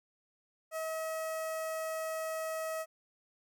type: tone with notch filter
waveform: sawtooth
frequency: 640 Hz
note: D#5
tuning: 49 cents sharp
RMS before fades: -37 dBFS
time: 0.71-2.86 s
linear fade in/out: 50 ms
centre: 3700 Hz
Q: 0.96
effects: none